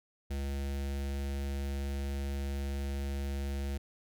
square tone with notch filter, 69.4 Hz, C#2, 3 cents sharp, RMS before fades -35 dBFS, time 0.3-3.78 s, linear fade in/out 10 ms, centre 1100 Hz, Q 1.6, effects none

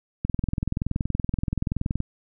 click train, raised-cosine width 5 ms, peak -12 dBFS, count 38, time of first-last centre 0.25-2.004 s, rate 21.1 Hz, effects none

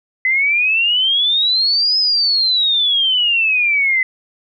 sine exponential two-way sweep, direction up then down, 2022 to 5130 to 2022 Hz, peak -12 dBFS, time 0.25-4.03 s, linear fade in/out 2 ms, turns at 1.98 s, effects none

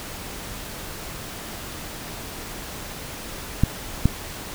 clicks, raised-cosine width 5 ms, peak -3 dBFS, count 2, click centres 3.636 / 4.056 s, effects pink hiss -35 dBFS RMS until 4.54 s

